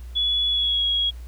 sine tone with pitch glide, 3400 to 3313 Hz, G#7 to G#7, +40 to -5 cents, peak -19 dBFS, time 0.15-1.11 s, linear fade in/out 20 ms, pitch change -45 cents, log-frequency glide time 0.49-0.84 s, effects added 60 Hz sine -34 dBFS peak until 1.27 s + pink hiss -54 dBFS RMS until 1.27 s

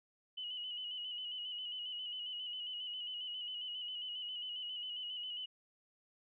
sine tone with vibrato, 2960 Hz, F#7, in tune, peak -40 dBFS, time 0.37-5.46 s, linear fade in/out 10 ms, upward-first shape square, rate 7.4 Hz, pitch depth 37 cents each way, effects none

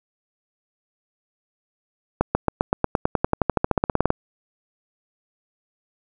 accelerating click train, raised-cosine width 1 ms, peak -3 dBFS, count 23, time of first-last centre 2.21-4.104 s, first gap 140 ms, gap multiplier 0.95, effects none

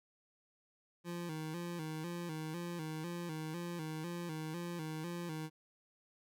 25% pulse tone with vibrato, 164.81 Hz, E3, in tune, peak -36 dBFS, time 1.04-5.5 s, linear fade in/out 50 ms, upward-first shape square, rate 2 Hz, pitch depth 86 cents each way, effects none

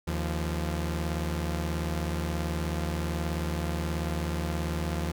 sawtooth tone pair together, 76.84 / 172.3 Hz, D#2 / F3, -21 / -23 cents, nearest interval octave + major second, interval 1398 cents, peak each -26 / -29 dBFS, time 0.07-5.12 s, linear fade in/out 10 ms, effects none

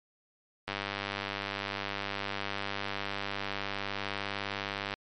click train, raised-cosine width 0.3 ms, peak -17 dBFS, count 426, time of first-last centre 0.68-4.939 s, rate 99.8 Hz, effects MP3 48 kbps

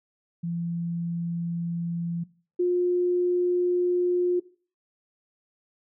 sine tone pair in turn, 170 / 356.3 Hz, F3 / F4, -46 / +35 cents, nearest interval octave + minor second, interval 1281 cents, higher second, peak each -27 / -20 dBFS, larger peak second, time 0.43-2.24 / 2.59-4.4 s, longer neither, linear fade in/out 10 ms, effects noise-tail reverb RT60 0.4 s tail -19 dB re dry

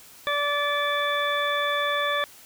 harmonic tone, 580 Hz, D5, 22 cents flat, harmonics 1 / 2 / 3 / 4 / 6, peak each -28 / -27 / -28 / -34 / -30 dBFS, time 0.27-2.24 s, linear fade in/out 0 ms, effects white hiss -49 dBFS RMS until 2.45 s

